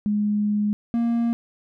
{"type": "tone pair in turn", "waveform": ["sine", "triangle"], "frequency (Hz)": [208.3, 233.8], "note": ["G#3", "A#3"], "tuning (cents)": [5, 5], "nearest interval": "major second", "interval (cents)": 200, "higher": "second", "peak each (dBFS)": [-19, -17], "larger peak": "second", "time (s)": [[0.06, 0.73], [0.94, 1.33]], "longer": "first", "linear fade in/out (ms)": 0, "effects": []}